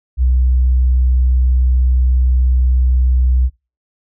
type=tone; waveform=sine; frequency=63.1 Hz; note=B1; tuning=38 cents sharp; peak=-8 dBFS; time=0.17-3.5 s; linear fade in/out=50 ms; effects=noise-tail reverb RT60 0.3 s tail -25 dB re dry + tanh soft clip ceiling -6 dBFS